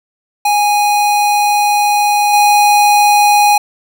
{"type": "tone with level steps", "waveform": "square", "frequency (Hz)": 827, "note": "G#5", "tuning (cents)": -8, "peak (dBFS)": [-10, -7], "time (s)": [0.45, 3.58], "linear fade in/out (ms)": 5, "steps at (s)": 2.33, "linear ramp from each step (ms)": 5, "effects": []}